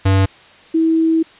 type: tone pair in turn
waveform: square / sine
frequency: 96.4 / 324.2 Hz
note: G2 / E4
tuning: -28 / -29 cents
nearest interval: octave + major sixth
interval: 2099 cents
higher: second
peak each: -11 dBFS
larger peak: neither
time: 0.05-0.26 / 0.74-1.23 s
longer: second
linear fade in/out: 10 ms
effects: white hiss -44 dBFS RMS until 1.39 s + resampled to 8000 Hz